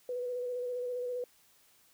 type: tone with vibrato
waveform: sine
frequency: 493.9 Hz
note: B4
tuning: in tune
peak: -33 dBFS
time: 0.09-1.24 s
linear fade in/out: 2 ms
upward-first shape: square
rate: 15 Hz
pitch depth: 20 cents each way
effects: white hiss -65 dBFS RMS until 1.93 s